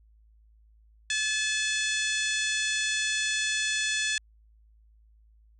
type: harmonic tone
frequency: 862 Hz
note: A5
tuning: 36 cents flat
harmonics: 2 / 3 / 4 / 5 / 6 / 7 / 8 / 9 / 10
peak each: -30 / -33 / -32 / -38 / -40 / -37 / -37 / -41 / -39 dBFS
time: 1.1-4.18 s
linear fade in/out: 2 ms
effects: added 54 Hz sine -56 dBFS peak until 5.59 s